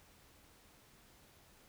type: silence
effects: pink hiss -64 dBFS RMS until 1.68 s